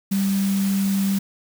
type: tone in noise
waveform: sine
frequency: 196 Hz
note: G3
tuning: in tune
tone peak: -18 dBFS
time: 0.11-1.19 s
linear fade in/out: 10 ms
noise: white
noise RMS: -33 dBFS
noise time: 0.11-1.19 s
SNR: +12 dB
effects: none